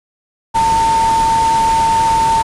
sine tone in noise, 902 Hz, A5, 43 cents sharp, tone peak -10 dBFS, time 0.54-2.43 s, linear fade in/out 20 ms, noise pink, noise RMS -23 dBFS, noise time 0.54-2.43 s, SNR +10 dB, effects resampled to 24000 Hz

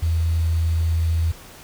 sine tone with quantisation, 82.2 Hz, E2, 4 cents flat, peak -17 dBFS, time 0.02-1.32 s, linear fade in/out 10 ms, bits 7, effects pink hiss -43 dBFS RMS until 1.63 s

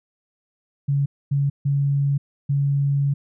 sine tone bursts at uneven times, 140.6 Hz, C#3, 25 cents sharp, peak -17 dBFS, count 4, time 0.88-1.06 / 1.31-1.5 / 1.65-2.18 / 2.49-3.14 s, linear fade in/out 10 ms, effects none

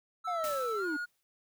triangle tone with pitch glide, 1318.5 to 1437.8 Hz, E6 to F6, 0 to +50 cents, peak -32 dBFS, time 0.24-1.06 s, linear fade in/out 20 ms, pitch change +150 cents, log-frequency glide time 0.75-0.86 s
triangle linear sweep, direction down, 735 to 286.4 Hz, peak -31 dBFS, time 0.27-0.97 s, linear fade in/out 10 ms
white noise with exponential decay, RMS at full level -40 dBFS, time 0.44-1.23 s, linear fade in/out 0 ms, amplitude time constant 170 ms
effects none

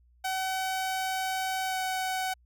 sawtooth tone with pitch glide, 757 to 751.3 Hz, F#5 to F#5, +39 to +26 cents, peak -25 dBFS, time 0.24-2.34 s, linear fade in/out 10 ms, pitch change -13 cents, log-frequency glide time 1.67-1.75 s, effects added 60 Hz sine -59 dBFS peak until 2.45 s

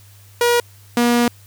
sawtooth tone pair in turn, 478.8 / 239.4 Hz, A#4 / A#3, +46 / +46 cents, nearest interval octave, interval 1200 cents, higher first, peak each -9 dBFS, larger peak neither, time 0.41-0.6 / 0.97-1.28 s, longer second, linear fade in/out 2 ms, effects added 100 Hz sine -44 dBFS peak until 1.46 s + white hiss -50 dBFS RMS until 1.46 s

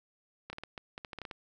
clicks, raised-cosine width 0.3 ms, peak -25 dBFS, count 12, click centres 0.5 / 0.53 / 0.584 / 0.636 / 0.778 / 0.979 / 1.048 / 1.132 / 1.187 / 1.217 / 1.252 / 1.312 s, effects none

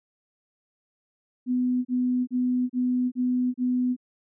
sine tone bursts, 250 Hz, B3, 21 cents sharp, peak -21 dBFS, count 6, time 1.46-3.965 s, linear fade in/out 50 ms, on 390 ms, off 33 ms, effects none

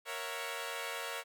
10% pulse chord, F# dominant seventh, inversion first, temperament equal with one note detuned, 466.2 / 554.4 / 663.1 / 740 Hz, A#4 / C#5 / E5 / F#5, 0 / 0 / +10 / 0 cents, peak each -34 / -34 / -36 / -39 dBFS, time 0.05-1.24 s, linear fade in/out 50 ms, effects none

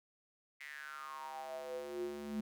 square tone with high-pass filter sweep, 72.3 Hz, D2, 27 cents flat, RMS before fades -44 dBFS, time 0.6-2.41 s, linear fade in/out 10 ms, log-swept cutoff 2100 to 220 Hz, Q 8.4, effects none

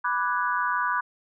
sine chord, G# half-diminished seventh, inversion first, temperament equal, 987.8 / 1174.7 / 1480 / 1661.2 Hz, B5 / D6 / F#6 / G#6, 0 / 0 / 0 / 0 cents, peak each -27 / -28 / -28 / -33 dBFS, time 0.04-1.01 s, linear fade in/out 10 ms, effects none

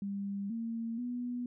sine tone with pitch steps, 199.4 / 228.8 / 244.6 Hz, G3 / A#3 / B3, +30 / -32 / -16 cents, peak -34 dBFS, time 0.02-1.46 s, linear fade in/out 2 ms, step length 480 ms, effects none

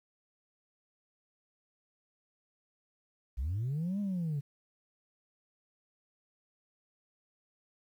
sine linear two-way sweep, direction up then down, 55 to 207.7 to 137 Hz, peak -29 dBFS, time 3.37-4.41 s, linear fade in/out 20 ms, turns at 4 s, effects tanh soft clip ceiling -29 dBFS + 11-bit

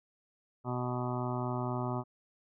harmonic tone, 124.1 Hz, B2, 9 cents sharp, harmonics 1 / 2 / 3 / 5 / 6 / 7 / 8 / 9 / 10, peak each -35 / -38 / -40 / -42 / -43 / -43 / -44 / -45 / -45 dBFS, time 0.64-2.04 s, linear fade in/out 50 ms, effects none

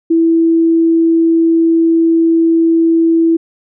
sine tone, 329.6 Hz, E4, in tune, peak -7 dBFS, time 0.1-3.37 s, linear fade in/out 10 ms, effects none

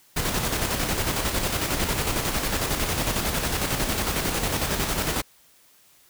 pink noise with tremolo, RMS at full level -24 dBFS, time 0.16-5.22 s, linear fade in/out 10 ms, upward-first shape square, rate 11 Hz, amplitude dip 40%, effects white hiss -57 dBFS RMS until 6.09 s

